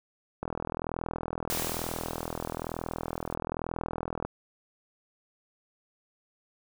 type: click train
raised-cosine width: 1 ms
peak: -18 dBFS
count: 158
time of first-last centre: 0.43-4.25 s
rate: 41.1 Hz
type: noise with exponential decay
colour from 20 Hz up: white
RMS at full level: -31 dBFS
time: 1.5-3.34 s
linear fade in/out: 1 ms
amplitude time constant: 400 ms
effects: none